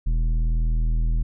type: tone with tanh clipping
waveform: triangle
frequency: 40.39 Hz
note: E1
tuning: 35 cents flat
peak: -20 dBFS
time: 0.06-1.23 s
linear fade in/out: 10 ms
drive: 14 dB
effects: none